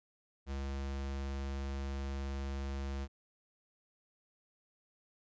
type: tone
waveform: square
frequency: 68.5 Hz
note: C#2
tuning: 20 cents flat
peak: -37 dBFS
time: 0.46-3.08 s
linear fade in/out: 50 ms
effects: resampled to 16000 Hz